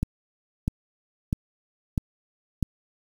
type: click train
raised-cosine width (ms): 5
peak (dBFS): -11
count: 5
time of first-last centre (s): 0.03-2.627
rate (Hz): 1.54
effects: 7-bit